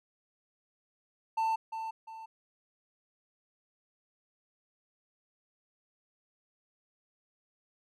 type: tone with echo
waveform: triangle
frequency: 892 Hz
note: A5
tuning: 23 cents sharp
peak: -25 dBFS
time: 1.37-1.56 s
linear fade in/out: 10 ms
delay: 350 ms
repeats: 2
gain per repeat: -8 dB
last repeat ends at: 2.26 s
effects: none